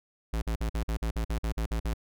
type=tone bursts; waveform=square; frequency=55.6 Hz; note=A1; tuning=19 cents sharp; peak=-28 dBFS; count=12; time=0.33-1.937 s; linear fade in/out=5 ms; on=89 ms; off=49 ms; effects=none